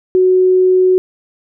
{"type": "tone", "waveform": "sine", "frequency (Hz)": 370, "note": "F#4", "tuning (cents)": 0, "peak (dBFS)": -7, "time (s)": [0.15, 0.98], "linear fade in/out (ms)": 0, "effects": []}